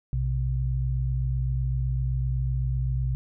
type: tone pair together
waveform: sine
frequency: 60.64 / 128.5 Hz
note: B1 / C3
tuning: -31 / -31 cents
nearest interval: octave + minor second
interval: 1300 cents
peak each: -26 dBFS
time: 0.13-3.15 s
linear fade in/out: 0 ms
effects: none